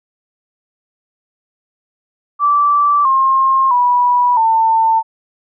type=tone with pitch steps; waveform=sine; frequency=1163 / 1066.5 / 978 / 896.8 Hz; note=D6 / C6 / B5 / A5; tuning=-17 / +33 / -17 / +33 cents; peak=-9 dBFS; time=2.39-5.03 s; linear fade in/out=50 ms; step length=660 ms; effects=none